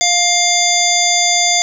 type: harmonic tone with a mistuned harmonic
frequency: 703 Hz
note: F5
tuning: 11 cents sharp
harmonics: 1 / 3 / 5 / 7 / 9 / 10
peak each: -18 / -18 / -18 / -18 / -18 / -18 dBFS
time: 0.01-1.62 s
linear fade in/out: 0 ms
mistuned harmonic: 7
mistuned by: -34 cents
effects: 7-bit